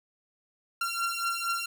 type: beating tone pair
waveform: sawtooth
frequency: 1371 / 1375.3 Hz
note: F6 / F6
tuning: -32 / -27 cents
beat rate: 4.3 Hz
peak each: -28 dBFS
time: 0.81-1.66 s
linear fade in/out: 5 ms
effects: none